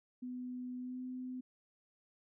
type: tone with pitch glide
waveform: sine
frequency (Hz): 250 to 254.1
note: B3 to B3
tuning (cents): +21 to +49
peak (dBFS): -40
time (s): 0.22-1.41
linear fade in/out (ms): 10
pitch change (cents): +28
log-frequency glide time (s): 0.78-1.01
effects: none